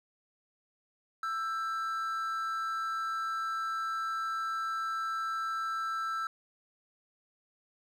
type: tone pair together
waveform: triangle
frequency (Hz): 1326.8 / 1587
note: E6 / G6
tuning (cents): +11 / +21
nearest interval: minor third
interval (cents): 310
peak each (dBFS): -30 / -39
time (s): 1.23-6.27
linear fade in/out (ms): 2
effects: none